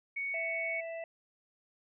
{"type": "tone", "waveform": "sine", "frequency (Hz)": 2227, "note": "C#7", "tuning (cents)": 7, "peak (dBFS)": -33, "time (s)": [0.16, 0.81], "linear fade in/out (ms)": 10}
{"type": "harmonic tone", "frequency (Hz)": 661, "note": "E5", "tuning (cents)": 5, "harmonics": [1, 3, 4], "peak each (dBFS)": [-38, -48, -50], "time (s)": [0.34, 1.04], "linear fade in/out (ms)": 2}
{"effects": []}